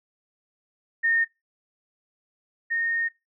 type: tone pair in turn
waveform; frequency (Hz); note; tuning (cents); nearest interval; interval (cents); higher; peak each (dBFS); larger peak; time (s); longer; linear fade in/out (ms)
sine; 1833 / 1843.3; A#6 / A#6; -30 / -20; unison; 10; second; -19 / -23; first; 1.03-1.25 / 2.7-3.09; second; 20
effects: noise-tail reverb RT60 0.2 s tail -18 dB re dry